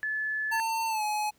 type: tone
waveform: sine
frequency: 1728 Hz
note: A6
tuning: 32 cents flat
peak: -28 dBFS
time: 0.03-0.6 s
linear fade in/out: 0 ms
type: tone with pitch glide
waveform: square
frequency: 901 to 845.5 Hz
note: A5 to G#5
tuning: +41 to +31 cents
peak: -28 dBFS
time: 0.51-1.31 s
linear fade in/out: 20 ms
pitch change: -110 cents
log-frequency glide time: 0.88-1.03 s
effects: pink hiss -66 dBFS RMS until 1.38 s